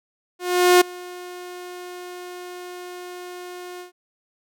sawtooth tone with ADSR envelope, 358.6 Hz, F4, 46 cents sharp, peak -6 dBFS, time 0.39-3.92 s, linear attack 420 ms, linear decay 9 ms, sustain -24 dB, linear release 120 ms, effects none

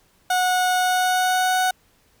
30% pulse tone with pitch glide, 732 to 741.4 Hz, F#5 to F#5, -19 to +3 cents, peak -15 dBFS, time 0.3-1.71 s, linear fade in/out 5 ms, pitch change +22 cents, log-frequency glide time 0.74-1.58 s, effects pink hiss -60 dBFS RMS until 2.2 s

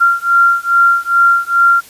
sine beating tone pair, 1381 / 1383.4 Hz, F6 / F6, -20 / -17 cents, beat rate 2.4 Hz, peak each -11 dBFS, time 0-1.81 s, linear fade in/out 20 ms, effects white hiss -39 dBFS RMS until 1.89 s + resampled to 32000 Hz

